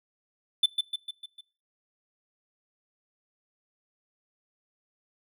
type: tone with echo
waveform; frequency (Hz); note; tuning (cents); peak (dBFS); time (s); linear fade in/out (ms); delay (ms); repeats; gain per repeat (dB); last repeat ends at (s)
triangle; 3520; A7; 0; -16; 0.63-0.66; 5; 150; 5; -5; 1.41
effects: noise-tail reverb RT60 0.4 s tail -22 dB re dry